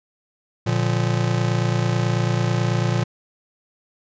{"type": "chord", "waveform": "square", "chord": "Bb major", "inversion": "none", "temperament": "just", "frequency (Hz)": [116.54, 145.68, 174.81], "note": ["Bb2", "D3", "F3"], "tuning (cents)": [0, -14, 2], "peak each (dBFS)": [-21, -26, -26], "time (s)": [0.66, 3.04], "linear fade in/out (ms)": 10, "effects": ["resampled to 16000 Hz"]}